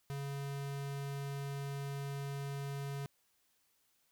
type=tone; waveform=square; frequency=139.8 Hz; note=C#3; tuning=15 cents sharp; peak=-39 dBFS; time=0.1-3.06 s; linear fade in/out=0 ms; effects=white hiss -75 dBFS RMS until 4.11 s